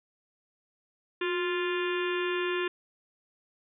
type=harmonic tone with a mistuned harmonic; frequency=349.2 Hz; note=F4; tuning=in tune; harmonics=1 / 3 / 4 / 5 / 6 / 7 / 8 / 9 / 10; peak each=-29 / -37 / -40 / -36 / -47 / -39 / -40 / -47 / -44 dBFS; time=1.21-2.68 s; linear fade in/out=5 ms; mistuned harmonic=1; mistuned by=+51 cents; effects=none